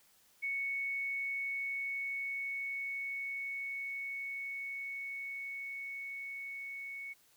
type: tone with level ramp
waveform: sine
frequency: 2217 Hz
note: C#7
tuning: in tune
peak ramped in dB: -33 to -41 dBFS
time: 0.42-7.14 s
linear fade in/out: 20 ms
effects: white hiss -67 dBFS RMS until 7.36 s